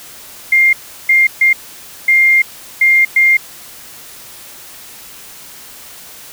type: tone bursts at uneven times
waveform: sine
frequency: 2113 Hz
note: C7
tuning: 16 cents sharp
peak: -6 dBFS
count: 6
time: 0.52-0.73 / 1.09-1.27 / 1.41-1.53 / 2.08-2.42 / 2.81-3.05 / 3.16-3.37 s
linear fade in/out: 5 ms
effects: white hiss -35 dBFS RMS until 6.32 s